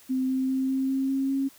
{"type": "tone with pitch steps", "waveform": "sine", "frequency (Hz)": [259.8, 261.8, 263.7, 265.7, 267.7, 269.7, 271.8], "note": ["C4", "C4", "C4", "C4", "C4", "C#4", "C#4"], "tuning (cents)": [-12, 1, 14, 27, 40, -47, -34], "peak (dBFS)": -23, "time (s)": [0.09, 1.49], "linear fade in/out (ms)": 20, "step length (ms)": 200, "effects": ["white hiss -54 dBFS RMS until 1.58 s"]}